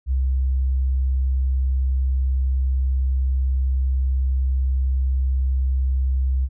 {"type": "tone", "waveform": "sine", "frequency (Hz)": 65.41, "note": "C2", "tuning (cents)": 0, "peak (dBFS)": -17, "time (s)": [0.06, 6.49], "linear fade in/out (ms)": 50, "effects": []}